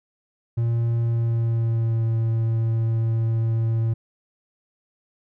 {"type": "tone with pitch glide", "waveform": "triangle", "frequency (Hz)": [116.54, 113.42], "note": ["A#2", "A#2"], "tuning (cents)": [0, -47], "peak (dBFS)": -17, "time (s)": [0.57, 3.94], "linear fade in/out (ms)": 10, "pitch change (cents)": -47, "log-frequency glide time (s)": [1.01, 2.08], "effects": []}